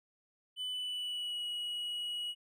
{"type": "tone with pitch glide", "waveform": "triangle", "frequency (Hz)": [3000, 2913], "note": ["F#7", "F#7"], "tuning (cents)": [23, -28], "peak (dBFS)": -34, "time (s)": [0.56, 2.35], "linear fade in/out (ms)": 50, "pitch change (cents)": -51, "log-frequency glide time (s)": [0.71, 1.45], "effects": []}